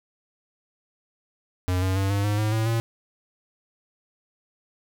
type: tone with pitch steps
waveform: square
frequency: 91 / 94.05 / 97.19 / 100.45 / 103.81 / 107.28 / 110.88 / 114.59 Hz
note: F#2 / F#2 / G2 / G2 / G#2 / A2 / A2 / A#2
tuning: -28 / +29 / -14 / +43 / 0 / -43 / +14 / -29 cents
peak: -22 dBFS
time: 1.68-2.8 s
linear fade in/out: 0 ms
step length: 140 ms
effects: none